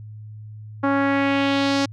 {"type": "tone with low-pass filter sweep", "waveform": "sawtooth", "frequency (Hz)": 277.2, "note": "C#4", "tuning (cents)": 0, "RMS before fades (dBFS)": -20, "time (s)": [0.83, 1.86], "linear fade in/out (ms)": 10, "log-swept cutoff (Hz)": [1300, 5500], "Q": 2, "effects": ["added 107 Hz sine -35 dBFS peak until 1.92 s"]}